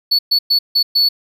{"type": "tone bursts at uneven times", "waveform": "triangle", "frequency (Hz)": 4435, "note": "C#8", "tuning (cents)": 0, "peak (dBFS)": -9, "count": 5, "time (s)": [[0.11, 0.19], [0.31, 0.39], [0.5, 0.59], [0.75, 0.83], [0.95, 1.09]], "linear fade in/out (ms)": 10, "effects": []}